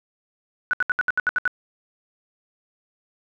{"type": "tone bursts", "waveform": "sine", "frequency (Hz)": 1480, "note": "F#6", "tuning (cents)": 0, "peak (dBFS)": -17, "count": 9, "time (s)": [0.71, 1.477], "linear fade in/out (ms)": 0, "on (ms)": 23, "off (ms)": 70, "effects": []}